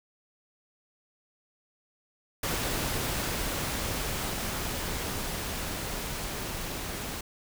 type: noise with level ramp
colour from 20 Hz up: pink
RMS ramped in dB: -30 to -36 dBFS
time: 2.43-7.21 s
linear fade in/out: 5 ms
effects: none